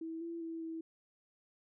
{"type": "tone with pitch steps", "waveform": "sine", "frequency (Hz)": [325.5, 335.9, 328.3, 325.4], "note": ["E4", "E4", "E4", "E4"], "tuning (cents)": [-22, 33, -7, -22], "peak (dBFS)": -39, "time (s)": [0.01, 0.81], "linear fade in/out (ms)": 5, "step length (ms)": 200, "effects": []}